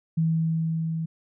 sine tone with level ramp, 162.2 Hz, E3, 28 cents flat, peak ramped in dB -19 to -26 dBFS, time 0.17-1.06 s, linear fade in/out 10 ms, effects none

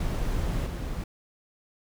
brown noise with level steps, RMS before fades -28 / -32 dBFS, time 0-1.04 s, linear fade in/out 5 ms, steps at 0.66 s, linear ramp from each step 5 ms, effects none

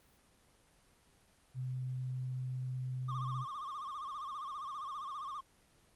sine tone, 128 Hz, C3, 38 cents flat, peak -36 dBFS, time 1.54-3.46 s, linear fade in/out 50 ms
triangle tone with vibrato, 1144 Hz, D6, 46 cents flat, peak -38 dBFS, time 3.08-5.41 s, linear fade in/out 10 ms, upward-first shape sine, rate 15 Hz, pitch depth 130 cents each way
effects pink hiss -67 dBFS RMS until 5.95 s + Opus 24 kbps

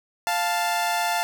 sawtooth tone pair together, 698.5 / 880 Hz, F5 / A5, 0 / 0 cents, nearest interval major third, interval 400 cents, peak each -21 dBFS, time 0.27-1.23 s, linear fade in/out 0 ms, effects none

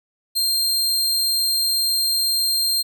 sawtooth tone, 4186 Hz, C8, in tune, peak -15 dBFS, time 0.35-2.83 s, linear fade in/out 20 ms, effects none

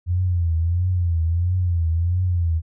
sine tone with vibrato, 86.4 Hz, F2, 18 cents flat, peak -17 dBFS, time 0.06-2.62 s, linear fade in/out 50 ms, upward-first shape triangle, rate 1.5 Hz, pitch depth 120 cents each way, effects none

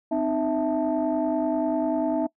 sine tone cluster, 257.8 / 308 / 656 / 881 Hz, C4 / D#4 / E5 / A5, -26 / -17 / -9 / +2 cents, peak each -27 / -25 / -25 / -32 dBFS, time 0.11-2.27 s, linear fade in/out 10 ms, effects noise-tail reverb RT60 0.1 s tail -23 dB re dry + tanh soft clip ceiling -14 dBFS

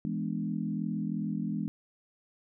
sine chord, E dominant seventh, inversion none, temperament equal, 164.81 / 207.7 / 246.9 / 293.7 Hz, E3 / G#3 / B3 / D4, 0 / 0 / 0 / 0 cents, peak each -35 / -33 / -37 / -39 dBFS, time 0.05-1.68 s, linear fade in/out 0 ms, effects none

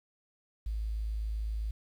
sine tone, 53.8 Hz, A1, 38 cents flat, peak -31 dBFS, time 0.66-1.71 s, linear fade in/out 5 ms, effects 10-bit

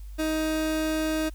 30% pulse tone, 313.7 Hz, D#4, 14 cents sharp, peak -22 dBFS, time 0.18-1.3 s, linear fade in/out 20 ms, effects added 50 Hz sine -37 dBFS peak until 1.34 s + white hiss -60 dBFS RMS until 1.34 s

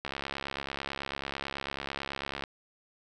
click train, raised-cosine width 0.3 ms, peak -18 dBFS, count 166, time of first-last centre 0.05-2.438 s, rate 69.1 Hz, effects none

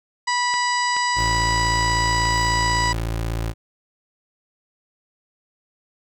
harmonic tone, 980 Hz, B5, 14 cents flat, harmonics 1 / 2 / 3 / 4 / 5 / 6 / 7 / 8, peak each -21 / -24 / -34 / -34 / -28 / -38 / -40 / -32 dBFS, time 0.27-2.93 s, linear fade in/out 10 ms
clicks, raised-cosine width 0.3 ms, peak -16 dBFS, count 4, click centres 0.54 / 0.966 / 2.254 / 2.986 s
25% pulse tone, 56.3 Hz, A1, 40 cents sharp, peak -19 dBFS, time 1.15-3.54 s, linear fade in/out 50 ms
effects none

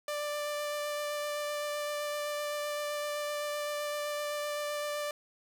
sawtooth tone with vibrato, 590 Hz, D5, 8 cents sharp, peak -29 dBFS, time 0.08-5.11 s, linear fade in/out 2 ms, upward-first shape sine, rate 7.8 Hz, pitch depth 9 cents each way, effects none

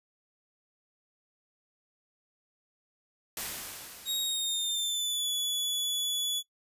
white noise with exponential decay, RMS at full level -34 dBFS, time 3.37-5.31 s, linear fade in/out 2 ms, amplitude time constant 420 ms
sawtooth tone with pitch glide, 3772 to 3419 Hz, A#7 to G#7, +20 to +50 cents, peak -26 dBFS, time 4.05-6.43 s, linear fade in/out 50 ms, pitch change -170 cents, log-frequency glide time 4.22-5.3 s
effects noise-tail reverb RT60 0.1 s tail -23 dB re dry + resampled to 32000 Hz

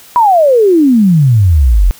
sine exponential sweep, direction down, 1000 to 41.2 Hz, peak -4 dBFS, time 0.16-1.91 s, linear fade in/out 0 ms, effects white hiss -38 dBFS RMS until 1.99 s

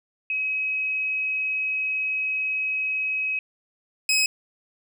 sine / 20% pulse tone pair in turn, 2547 / 2547 Hz, D#7 / D#7, +40 / +40 cents, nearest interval unison, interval 0 cents, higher neither, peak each -23 / -14 dBFS, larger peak second, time 0.3-3.39 / 4.09-4.26 s, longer first, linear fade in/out 2 ms, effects none

